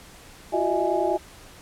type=tone cluster; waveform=sine; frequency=343.6 / 373.7 / 613 / 658 / 832 Hz; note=F4 / F#4 / D#5 / E5 / G#5; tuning=-28 / +17 / -26 / -3 / +3 cents; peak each=-27 dBFS; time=0.52-1.18 s; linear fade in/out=20 ms; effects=pink hiss -47 dBFS RMS until 1.61 s + low-pass 12000 Hz 12 dB/octave